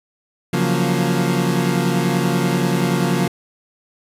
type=chord; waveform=30% pulse; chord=Gb major seventh; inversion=second; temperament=equal; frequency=138.59 / 174.61 / 185 / 233.1 Hz; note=Db3 / F3 / Gb3 / Bb3; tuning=0 / 0 / 0 / 0 cents; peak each=-19 / -17 / -21 / -21 dBFS; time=0.53-3.28 s; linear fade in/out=5 ms; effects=resampled to 32000 Hz + 8-bit